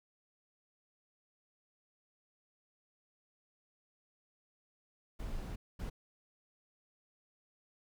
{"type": "noise bursts at uneven times", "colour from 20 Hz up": "brown", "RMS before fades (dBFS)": -40, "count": 2, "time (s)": [[5.19, 5.56], [5.79, 5.9]], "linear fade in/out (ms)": 10, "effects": []}